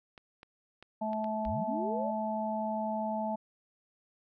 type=clicks; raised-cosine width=0.3 ms; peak=-33 dBFS; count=6; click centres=0.178 / 0.431 / 0.826 / 1.132 / 1.243 / 1.451 s
type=harmonic tone; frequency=217 Hz; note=A3; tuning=24 cents flat; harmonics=1 / 3 / 4; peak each=-35 / -35 / -35 dBFS; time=1.01-3.36 s; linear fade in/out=10 ms
type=linear sweep; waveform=sine; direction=up; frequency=33.99 to 622.3 Hz; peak=-35 dBFS; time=1.45-2.12 s; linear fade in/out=20 ms
effects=none